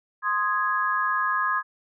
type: chord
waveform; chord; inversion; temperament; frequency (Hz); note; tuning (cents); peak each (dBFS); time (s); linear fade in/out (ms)
sine; Ab major; first; equal; 1046.5 / 1244.5 / 1661.2; C6 / Eb6 / Ab6; 0 / 0 / 0; -26; 0.22-1.63; 50
effects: none